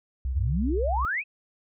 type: tone with pitch glide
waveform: sine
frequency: 65 to 64.51 Hz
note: C2 to C2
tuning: -11 to -24 cents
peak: -25 dBFS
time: 0.25-1.05 s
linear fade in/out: 0 ms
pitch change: -13 cents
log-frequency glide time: 0.57-0.87 s
type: exponential sweep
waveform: sine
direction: up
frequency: 66.4 to 2658 Hz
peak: -25 dBFS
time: 0.32-1.24 s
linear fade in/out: 50 ms
effects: none